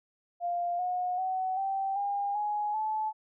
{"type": "tone with pitch steps", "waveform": "sine", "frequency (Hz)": [698.5, 724, 750.4, 777.7, 806.1, 835.5, 865.9], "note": ["F5", "F#5", "F#5", "G5", "G5", "G#5", "A5"], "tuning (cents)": [0, -38, 24, -14, 48, 10, -28], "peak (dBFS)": -28, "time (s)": [0.4, 3.13], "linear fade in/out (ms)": 50, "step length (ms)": 390, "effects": []}